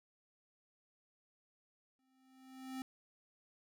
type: tone with exponential growth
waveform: square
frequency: 261.6 Hz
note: C4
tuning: in tune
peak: -40 dBFS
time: 1.99-2.82 s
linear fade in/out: 1 ms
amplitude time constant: 180 ms
effects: none